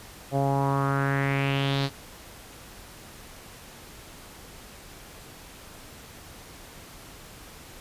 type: tone with low-pass filter sweep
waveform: sawtooth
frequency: 138 Hz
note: C#3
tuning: 7 cents flat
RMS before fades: -25 dBFS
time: 0.31-1.9 s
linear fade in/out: 50 ms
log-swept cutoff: 640 to 4400 Hz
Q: 3.9
effects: pink hiss -46 dBFS RMS until 7.8 s + resampled to 32000 Hz